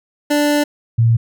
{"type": "tone pair in turn", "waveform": ["25% pulse", "sine"], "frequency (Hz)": [293.7, 115.32], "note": ["D4", "A#2"], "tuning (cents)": [0, -18], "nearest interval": "octave + major third", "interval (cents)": 1618, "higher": "first", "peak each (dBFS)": -9, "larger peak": "neither", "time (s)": [[0.3, 0.64], [0.98, 1.17]], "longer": "first", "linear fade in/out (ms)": 10, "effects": []}